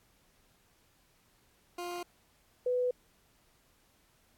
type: tone pair in turn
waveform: 20% pulse / sine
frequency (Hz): 351.6 / 497.2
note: F4 / B4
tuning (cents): +12 / +12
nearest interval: tritone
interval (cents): 600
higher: second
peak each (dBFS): -32 / -27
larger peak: second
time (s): 1.78-2.03 / 2.66-2.91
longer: neither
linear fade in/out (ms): 5
effects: pink hiss -68 dBFS RMS until 4.37 s + AAC 64 kbps